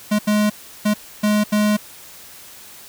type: tone bursts at uneven times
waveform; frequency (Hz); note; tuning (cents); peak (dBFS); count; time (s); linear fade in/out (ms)
square; 210; G#3; +19; -15; 5; 0.11-0.19 / 0.27-0.5 / 0.85-0.94 / 1.23-1.44 / 1.52-1.77; 10
effects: white hiss -41 dBFS RMS until 2.88 s